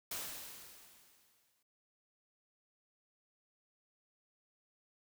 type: noise with exponential decay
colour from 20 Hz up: white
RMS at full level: -40 dBFS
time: 0.11-1.63 s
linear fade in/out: 5 ms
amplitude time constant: 330 ms
effects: none